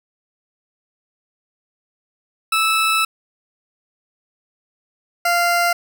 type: tone pair in turn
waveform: 20% pulse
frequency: 1311 / 694.5 Hz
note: E6 / F5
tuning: -10 / -10 cents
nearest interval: major seventh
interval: 1100 cents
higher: first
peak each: -10 dBFS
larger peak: neither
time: 2.52-3.05 / 5.25-5.73 s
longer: first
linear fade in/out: 5 ms
effects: none